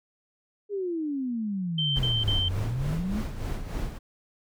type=exponential two-way sweep; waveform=sine; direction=down then up; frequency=418.8 to 87.31 to 231.4 Hz; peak=-27 dBFS; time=0.69-3.24 s; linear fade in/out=50 ms; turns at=2.47 s
type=tone bursts; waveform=sine; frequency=3114 Hz; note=G7; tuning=12 cents flat; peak=-25 dBFS; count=3; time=1.78-2.486 s; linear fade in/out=5 ms; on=210 ms; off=38 ms
type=noise with tremolo; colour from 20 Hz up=brown; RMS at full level=-29 dBFS; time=1.95-3.99 s; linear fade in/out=20 ms; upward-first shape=sine; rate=3.4 Hz; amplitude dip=60%
effects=none